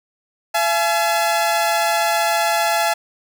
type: tone pair together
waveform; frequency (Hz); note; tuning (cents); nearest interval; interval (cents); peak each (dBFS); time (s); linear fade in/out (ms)
sawtooth; 678 / 851.3; E5 / G#5; +49 / +43; major third; 394; -15; 0.54-2.94; 10
effects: none